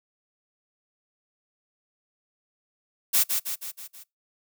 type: noise with echo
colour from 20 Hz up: blue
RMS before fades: -20 dBFS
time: 3.13-3.24 s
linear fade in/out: 20 ms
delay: 160 ms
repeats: 5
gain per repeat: -5 dB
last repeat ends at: 4.04 s
effects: noise-tail reverb RT60 0.2 s tail -24 dB re dry